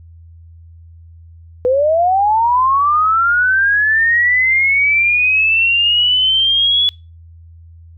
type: linear sweep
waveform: sine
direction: up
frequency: 487.5 to 3410 Hz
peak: -10 dBFS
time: 1.65-6.89 s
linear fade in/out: 0 ms
effects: noise-tail reverb RT60 0.3 s tail -25 dB re dry + added 83 Hz sine -37 dBFS peak until 7.97 s